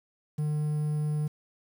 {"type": "tone with quantisation", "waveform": "triangle", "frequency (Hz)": 150.8, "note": "D3", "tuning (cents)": 46, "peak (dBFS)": -24, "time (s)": [0.38, 1.28], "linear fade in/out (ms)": 10, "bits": 9, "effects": []}